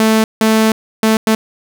sawtooth tone bursts at uneven times, 220 Hz, A3, in tune, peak -5 dBFS, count 4, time 0-0.24 / 0.41-0.72 / 1.03-1.17 / 1.27-1.35 s, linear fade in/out 2 ms, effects none

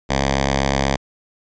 5% pulse tone with notch filter, 68.2 Hz, C#2, 28 cents flat, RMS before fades -19 dBFS, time 0.09-0.97 s, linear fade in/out 20 ms, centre 360 Hz, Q 1.5, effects resampled to 16000 Hz

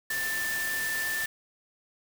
sine tone in noise, 1772 Hz, A6, 12 cents sharp, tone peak -29 dBFS, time 0.1-1.26 s, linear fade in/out 5 ms, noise white, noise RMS -35 dBFS, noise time 0.1-1.26 s, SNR +3 dB, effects none

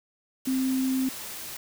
sine tone in noise, 261.6 Hz, C4, in tune, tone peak -23 dBFS, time 0.47-1.09 s, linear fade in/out 5 ms, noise white, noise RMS -38 dBFS, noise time 0.45-1.57 s, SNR +12 dB, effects none

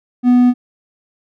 triangle tone, 246.9 Hz, B3, in tune, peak -5 dBFS, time 0.23-0.54 s, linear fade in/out 50 ms, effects none

